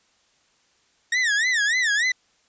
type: tone with vibrato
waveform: 40% pulse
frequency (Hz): 1828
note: A#6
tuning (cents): -34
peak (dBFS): -18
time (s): 1.12-2.12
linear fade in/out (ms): 5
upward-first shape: sine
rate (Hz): 3.4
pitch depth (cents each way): 190
effects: white hiss -63 dBFS RMS until 2.48 s + resampled to 16000 Hz